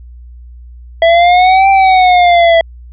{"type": "exponential two-way sweep", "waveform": "square", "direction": "up then down", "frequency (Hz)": [659.3, 785, 659.3], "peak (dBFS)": -5, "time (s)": [1.02, 2.61], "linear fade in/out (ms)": 2, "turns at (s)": 1.69, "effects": ["added 60 Hz sine -30 dBFS peak until 2.92 s", "resampled to 8000 Hz"]}